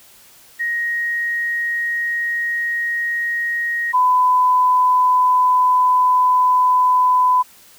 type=tone pair in turn; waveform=sine; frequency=1879 / 1003.7 Hz; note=A#6 / B5; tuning=+13 / +28 cents; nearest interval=major seventh; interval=1085 cents; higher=first; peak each=-18 / -11 dBFS; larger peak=second; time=0.59-3.93 / 3.93-7.43 s; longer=second; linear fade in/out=20 ms; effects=white hiss -47 dBFS RMS until 7.78 s